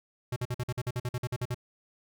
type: tone bursts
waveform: square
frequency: 123.47 Hz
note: B2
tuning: in tune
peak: -30 dBFS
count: 14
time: 0.32-1.545 s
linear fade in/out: 5 ms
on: 42 ms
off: 49 ms
effects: none